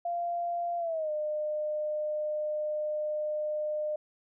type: tone with pitch glide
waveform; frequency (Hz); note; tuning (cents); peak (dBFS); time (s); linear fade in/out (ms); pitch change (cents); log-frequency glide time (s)
sine; 692 to 605.9; F5 to D#5; -16 to -46; -29; 0.05-3.96; 5; -230; 0.78-1.11
effects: none